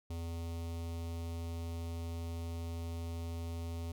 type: tone with notch filter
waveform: square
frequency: 83.7 Hz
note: E2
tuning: 27 cents sharp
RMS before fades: -40 dBFS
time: 0.1-3.92 s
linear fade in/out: 5 ms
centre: 1600 Hz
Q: 1.2
effects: none